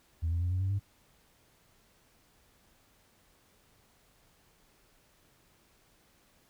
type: tone with pitch steps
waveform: sine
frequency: 81.9 / 85.13 / 88.49 / 91.98 / 95.61 / 99.39 Hz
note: E2 / F2 / F2 / F#2 / G2 / G2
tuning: -11 / -44 / +23 / -10 / -43 / +24 cents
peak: -26 dBFS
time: 0.22-0.796 s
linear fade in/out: 20 ms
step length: 96 ms
effects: tanh soft clip ceiling -25 dBFS + pink hiss -66 dBFS RMS until 6.49 s